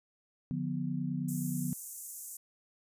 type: chord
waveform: sine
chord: B diminished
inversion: first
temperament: just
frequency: 148.16 / 177.8 / 246.9 Hz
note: D3 / F3 / B3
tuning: +16 / +31 / 0 cents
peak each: -36 dBFS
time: 0.51-1.73 s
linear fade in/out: 0 ms
type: high-pass noise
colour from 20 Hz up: pink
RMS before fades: -43 dBFS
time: 1.28-2.37 s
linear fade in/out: 5 ms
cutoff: 6700 Hz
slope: 48 dB/octave
effects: resampled to 32000 Hz